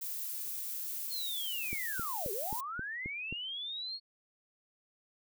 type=noise; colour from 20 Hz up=violet; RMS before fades=-39 dBFS; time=0.01-2.61 s; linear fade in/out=10 ms
type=linear two-way sweep; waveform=sine; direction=down then up; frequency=4362 to 372.2 to 4362 Hz; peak=-37 dBFS; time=1.09-4 s; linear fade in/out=50 ms; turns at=2.32 s
type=click train; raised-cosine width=3 ms; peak=-28 dBFS; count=7; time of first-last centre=1.73-3.326 s; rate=3.76 Hz
effects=none